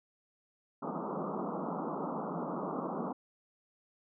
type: band-pass noise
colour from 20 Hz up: pink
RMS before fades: -37 dBFS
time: 0.82-3.13 s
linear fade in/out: 10 ms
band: 160 to 1300 Hz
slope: 96 dB/octave
effects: none